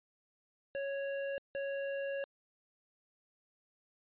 square tone bursts at uneven times, 554 Hz, C#5, 1 cent flat, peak -36 dBFS, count 2, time 0.75-1.38 / 1.55-2.24 s, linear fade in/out 0 ms, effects resampled to 8000 Hz

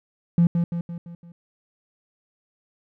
triangle tone with echo, 170.9 Hz, F3, 37 cents flat, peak -10 dBFS, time 0.38-0.47 s, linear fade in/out 2 ms, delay 170 ms, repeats 5, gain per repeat -6 dB, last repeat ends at 1.32 s, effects tanh soft clip ceiling -10 dBFS

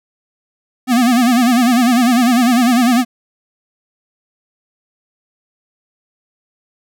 square tone with vibrato, 243.8 Hz, B3, 22 cents flat, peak -10 dBFS, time 0.87-3.05 s, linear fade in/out 50 ms, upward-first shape sine, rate 10 Hz, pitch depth 110 cents each way, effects none

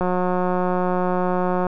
click train, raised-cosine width 1 ms, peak -9 dBFS, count 301, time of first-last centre 0.01-1.667 s, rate 181 Hz, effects none

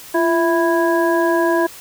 harmonic tone with a mistuned harmonic, 329.6 Hz, E4, in tune, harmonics 1 / 2 / 3 / 5, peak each -16 / -19 / -21 / -23 dBFS, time 0.14-1.67 s, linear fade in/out 10 ms, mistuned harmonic 1, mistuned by +64 cents, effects white hiss -38 dBFS RMS until 1.8 s

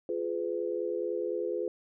sine chord, F diminished, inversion none, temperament just, 349.2 / 419.1 / 502.9 Hz, F4 / Ab4 / Cb5, 0 / +16 / +31 cents, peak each -34 dBFS, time 0.09-1.68 s, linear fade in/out 2 ms, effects none

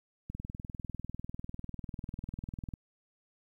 click train, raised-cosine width 5 ms, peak -27 dBFS, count 50, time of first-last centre 0.3-2.738 s, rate 20.1 Hz, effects 11-bit

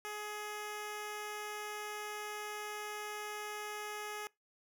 10% pulse tone, 420 Hz, G#4, 19 cents sharp, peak -32 dBFS, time 0.05-4.27 s, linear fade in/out 0 ms, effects noise-tail reverb RT60 0.2 s tail -23 dB re dry

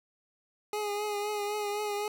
25% pulse tone with vibrato, 415.3 Hz, G#4, in tune, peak -27 dBFS, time 0.73-2.08 s, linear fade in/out 2 ms, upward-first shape triangle, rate 3.9 Hz, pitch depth 38 cents each way, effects none

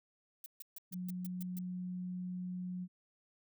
violet noise bursts, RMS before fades -47 dBFS, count 8, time 0.44-1.588 s, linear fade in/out 2 ms, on 21 ms, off 140 ms
sine tone, 181.2 Hz, F#3, 36 cents flat, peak -38 dBFS, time 0.91-2.88 s, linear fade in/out 50 ms
effects none

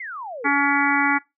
sine exponential sweep, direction down, 2175 to 392 Hz, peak -30 dBFS, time 0-0.48 s, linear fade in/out 5 ms
harmonic tone, 282.9 Hz, C#4, 35 cents sharp, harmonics 1 / 3 / 4 / 5 / 6 / 7 / 8, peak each -23 / -24 / -26 / -24 / -27 / -23 / -27 dBFS, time 0.44-1.19 s, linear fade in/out 20 ms
effects noise-tail reverb RT60 0.2 s tail -21 dB re dry

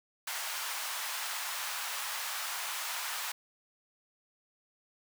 pink high-pass noise, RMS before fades -37 dBFS, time 0.27-3.32 s, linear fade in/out 5 ms, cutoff 860 Hz, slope 24 dB/octave, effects none

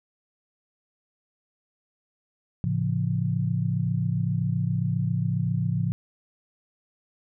sine chord, A augmented, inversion none, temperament just, 110 / 137.5 / 171.88 Hz, A2 / C#3 / E#3, 0 / -14 / -27 cents, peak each -27 dBFS, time 2.64-5.92 s, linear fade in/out 0 ms, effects none

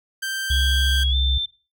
sawtooth tone, 1568 Hz, G6, in tune, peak -21 dBFS, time 0.22-1.04 s, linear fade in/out 10 ms
sine tone with pitch glide, 3322 to 3560 Hz, G#7 to A7, 0 to +20 cents, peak -22 dBFS, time 0.5-1.46 s, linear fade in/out 10 ms, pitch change +120 cents, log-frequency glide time 1.1-1.15 s
sine tone with vibrato, 67 Hz, C2, 42 cents sharp, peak -19 dBFS, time 0.5-1.38 s, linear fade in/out 5 ms, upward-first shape sine, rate 14 Hz, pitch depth 10 cents each way
effects noise-tail reverb RT60 0.3 s tail -17 dB re dry

